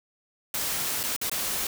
white noise with dropouts, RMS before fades -29 dBFS, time 0.54-1.67 s, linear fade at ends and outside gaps 2 ms, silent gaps 1.031-1.036 / 1.164-1.214 / 1.297-1.315 s, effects none

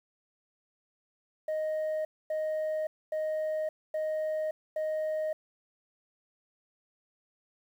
sine tone bursts, 622.3 Hz, D#5, in tune, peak -26 dBFS, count 5, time 1.48-5.33 s, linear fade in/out 5 ms, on 570 ms, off 250 ms, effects tanh soft clip ceiling -28 dBFS + 10-bit

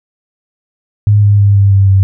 sine tone with pitch steps, 103.83 / 102.34 / 100.87 / 99.43 / 98 / 96.6 Hz, G#2 / G#2 / G2 / G2 / G2 / G2, 0 / -25 / +50 / +25 / 0 / -25 cents, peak -4 dBFS, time 1.07-2.03 s, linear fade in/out 0 ms, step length 160 ms, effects none

